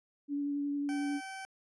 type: tone with vibrato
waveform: sine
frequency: 286 Hz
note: D4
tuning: 46 cents flat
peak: -31 dBFS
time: 0.28-1.21 s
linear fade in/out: 50 ms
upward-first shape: sine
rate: 11 Hz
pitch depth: 11 cents each way
type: tone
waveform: 20% pulse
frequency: 770 Hz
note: G5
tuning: 31 cents flat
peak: -36 dBFS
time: 0.89-1.45 s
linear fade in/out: 0 ms
effects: resampled to 24000 Hz